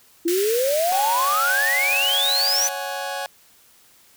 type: exponential sweep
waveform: sine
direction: up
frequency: 328.5 to 6140 Hz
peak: -18 dBFS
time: 0.25-2.68 s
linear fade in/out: 10 ms
type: high-pass noise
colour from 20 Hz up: white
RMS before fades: -28 dBFS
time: 0.28-2.69 s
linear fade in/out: 0 ms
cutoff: 1400 Hz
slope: 48 dB/octave
type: chord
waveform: sawtooth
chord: C# suspended fourth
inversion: none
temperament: just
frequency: 554.4 / 739.2 / 831.5 Hz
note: C#5 / F#5 / G#5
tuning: 0 / -2 / +2 cents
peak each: -27 dBFS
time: 0.92-3.26 s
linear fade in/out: 0 ms
effects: white hiss -54 dBFS RMS until 4.16 s